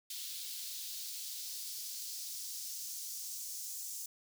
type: noise with high-pass filter sweep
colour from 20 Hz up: white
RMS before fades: -43 dBFS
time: 0.1-4.06 s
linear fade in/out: 5 ms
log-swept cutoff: 3700 to 6400 Hz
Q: 1.8
effects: none